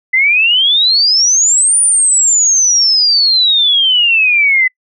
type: exponential two-way sweep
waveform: sine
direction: up then down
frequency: 2006 to 9550 to 2006 Hz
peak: -7 dBFS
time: 0.13-4.68 s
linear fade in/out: 10 ms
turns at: 1.8 s
effects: noise-tail reverb RT60 0.1 s tail -26 dB re dry